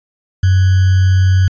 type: tone with sample-and-hold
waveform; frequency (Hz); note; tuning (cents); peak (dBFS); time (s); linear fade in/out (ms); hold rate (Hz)
sine; 93.6; F#2; +20; -7; 0.43-1.48; 5; 1575
effects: resampled to 16000 Hz